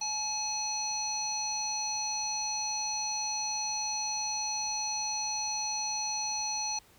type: harmonic tone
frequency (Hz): 850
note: G#5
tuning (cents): +40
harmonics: 1 / 3 / 5 / 7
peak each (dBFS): -37 / -43 / -37 / -33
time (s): 0.01-6.79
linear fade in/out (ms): 5
effects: pink hiss -60 dBFS RMS until 6.98 s